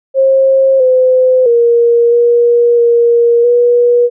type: tone with pitch steps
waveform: sine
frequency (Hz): 535 / 512 / 470.8 / 475.6 / 471.1 / 482.4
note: C5 / C5 / A#4 / A#4 / A#4 / B4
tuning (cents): +38 / -38 / +17 / +35 / +18 / -41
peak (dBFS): -5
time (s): 0.14-4.1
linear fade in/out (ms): 50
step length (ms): 660
effects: none